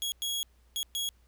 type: tone bursts at uneven times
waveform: sawtooth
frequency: 3322 Hz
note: G#7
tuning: in tune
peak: -27 dBFS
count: 4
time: 0.02-0.12 / 0.22-0.43 / 0.76-0.83 / 0.95-1.09 s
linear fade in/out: 0 ms
effects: added 60 Hz sine -60 dBFS peak until 1.27 s + pink hiss -70 dBFS RMS until 1.27 s